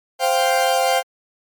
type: chord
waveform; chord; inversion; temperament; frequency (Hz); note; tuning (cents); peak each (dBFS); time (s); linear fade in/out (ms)
40% pulse; C suspended fourth; none; equal; 523.3 / 698.5 / 784; C5 / F5 / G5; 0 / 0 / 0; -19; 0.19-1.03; 50
effects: MP3 96 kbps